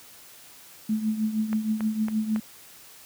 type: tone with tremolo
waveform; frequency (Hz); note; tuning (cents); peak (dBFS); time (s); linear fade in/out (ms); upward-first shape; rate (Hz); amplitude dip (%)
sine; 217.1; A3; -23; -20; 0.89-2.4; 5; triangle; 6.4; 75
type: click train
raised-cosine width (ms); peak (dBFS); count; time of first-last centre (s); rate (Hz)
0.5; -20; 4; 1.53-2.361; 3.61
effects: white hiss -49 dBFS RMS until 3.05 s + high-pass 60 Hz 12 dB/octave